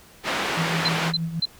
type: band-pass noise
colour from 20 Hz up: white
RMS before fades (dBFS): -26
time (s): 0.23-1.13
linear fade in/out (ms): 50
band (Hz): 170 to 2400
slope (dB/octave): 12
type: tone with tremolo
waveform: sine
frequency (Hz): 164.9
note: E3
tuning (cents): +1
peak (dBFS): -22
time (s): 0.57-1.4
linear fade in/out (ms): 5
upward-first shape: triangle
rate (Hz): 6.4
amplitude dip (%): 70
type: tone bursts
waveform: sine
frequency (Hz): 4080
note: C8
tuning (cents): -44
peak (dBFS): -19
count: 3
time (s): 0.85-1.455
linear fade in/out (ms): 5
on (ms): 35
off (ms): 250
effects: pink hiss -50 dBFS RMS until 1.59 s